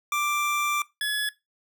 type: tone pair in turn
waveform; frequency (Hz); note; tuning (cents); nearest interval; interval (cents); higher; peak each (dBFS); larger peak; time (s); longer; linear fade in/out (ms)
25% pulse; 1178 / 1697.6; D6 / G#6; +5 / +38; tritone; 633; second; -20 / -21; first; 0.12-0.82 / 1.01-1.29; first; 2
effects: noise-tail reverb RT60 0.2 s tail -19 dB re dry